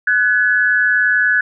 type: tone pair together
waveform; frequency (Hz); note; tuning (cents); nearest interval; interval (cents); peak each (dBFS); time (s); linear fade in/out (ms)
sine; 1490 / 1699; F#6 / G#6; +12 / +39; major second; 227; -14; 0.07-1.41; 5
effects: none